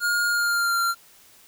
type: tone with pitch glide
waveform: square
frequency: 1423 to 1379.3 Hz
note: F6 to F6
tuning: +32 to -22 cents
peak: -21 dBFS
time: 0-0.95 s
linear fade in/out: 50 ms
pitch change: -54 cents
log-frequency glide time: 0.27-0.81 s
effects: white hiss -53 dBFS RMS until 1.47 s